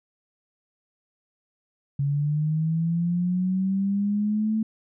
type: linear sweep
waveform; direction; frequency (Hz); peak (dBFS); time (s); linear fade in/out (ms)
sine; up; 139.1 to 220.9; -21; 1.99-4.63; 5
effects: none